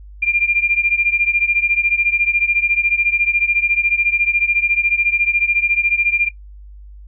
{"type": "beating tone pair", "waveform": "sine", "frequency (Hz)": [2393, 2407], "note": ["D7", "D7"], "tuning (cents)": [32, 42], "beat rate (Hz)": 14, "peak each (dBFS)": [-16, -17], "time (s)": [0.22, 6.29], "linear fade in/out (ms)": 10, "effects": ["noise-tail reverb RT60 0.1 s tail -17 dB re dry", "added 50 Hz sine -35 dBFS peak until 7.07 s"]}